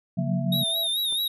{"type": "tone with tremolo", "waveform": "sine", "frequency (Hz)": 664, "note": "E5", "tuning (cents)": 12, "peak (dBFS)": -34, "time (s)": [0.17, 0.88], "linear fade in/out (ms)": 20, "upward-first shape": "sine", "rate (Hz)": 9.9, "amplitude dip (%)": 25}
{"type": "chord", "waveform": "sine", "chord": "Gb major seventh", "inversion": "second", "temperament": "equal with one note detuned", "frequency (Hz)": [138.59, 179.11, 185, 233.1], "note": ["Db3", "F3", "Gb3", "Bb3"], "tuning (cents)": [0, 44, 0, 0], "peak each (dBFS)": [-27, -27, -30, -31], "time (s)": [0.17, 0.64], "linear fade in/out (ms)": 10}
{"type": "tone with vibrato", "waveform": "square", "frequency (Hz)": 3729, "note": "A#7", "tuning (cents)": 0, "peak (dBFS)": -24, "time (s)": [0.52, 1.28], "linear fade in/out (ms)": 5, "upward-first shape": "sine", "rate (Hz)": 4.6, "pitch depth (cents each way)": 73}
{"type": "click", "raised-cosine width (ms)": 1, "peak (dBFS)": -31, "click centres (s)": 1.125}
{"effects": []}